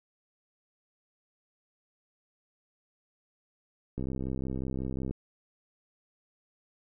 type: click train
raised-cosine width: 3 ms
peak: -22 dBFS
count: 75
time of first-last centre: 3.98-5.11 s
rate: 65.5 Hz
effects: none